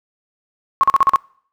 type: tone bursts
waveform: sine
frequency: 1091 Hz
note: C#6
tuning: 28 cents flat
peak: -8 dBFS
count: 6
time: 0.81-1.159 s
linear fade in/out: 0 ms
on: 24 ms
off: 41 ms
effects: noise-tail reverb RT60 0.6 s tail -26 dB re dry